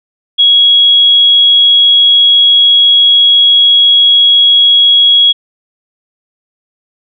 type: tone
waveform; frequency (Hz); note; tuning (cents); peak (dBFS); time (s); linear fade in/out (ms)
sine; 3322; G#7; 0; -3; 0.38-5.33; 20
effects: none

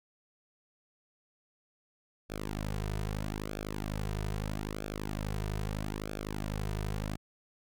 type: tone with flanger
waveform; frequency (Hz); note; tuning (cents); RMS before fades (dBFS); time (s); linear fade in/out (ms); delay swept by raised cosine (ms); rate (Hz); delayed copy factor
sawtooth; 51.91; G#1; 0; -36; 2.29-7.17; 20; 1 to 3.7; 0.78; -0.85
effects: none

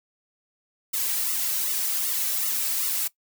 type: noise with flanger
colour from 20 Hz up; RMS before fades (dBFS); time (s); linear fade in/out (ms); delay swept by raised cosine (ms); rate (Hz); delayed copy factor
blue; -26; 0.93-3.08; 10; 1.2 to 2.9; 2.6; -0.95
effects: noise-tail reverb RT60 0.1 s tail -19 dB re dry

